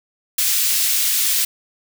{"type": "high-pass noise", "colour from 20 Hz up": "white", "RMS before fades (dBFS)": -18, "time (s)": [0.38, 1.45], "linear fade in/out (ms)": 5, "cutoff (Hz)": 2600, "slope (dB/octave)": 12, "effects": []}